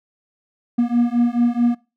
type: beating tone pair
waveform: triangle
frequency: 236.8 / 241.4 Hz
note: A#3 / B3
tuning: +27 / -39 cents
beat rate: 4.6 Hz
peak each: -16 dBFS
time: 0.78-1.75 s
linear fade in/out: 10 ms
effects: noise-tail reverb RT60 0.3 s tail -21 dB re dry